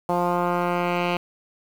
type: tone with low-pass filter sweep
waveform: 10% pulse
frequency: 175.7 Hz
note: F3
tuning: 11 cents sharp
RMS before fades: -23 dBFS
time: 0.09-1.17 s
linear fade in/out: 2 ms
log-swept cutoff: 880 to 2900 Hz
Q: 1.8
effects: 7-bit